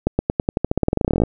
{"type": "accelerating click train", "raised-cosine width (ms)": 2, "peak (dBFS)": -3, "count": 23, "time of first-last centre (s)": [0.07, 1.236], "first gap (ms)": 120, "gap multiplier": 0.91, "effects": []}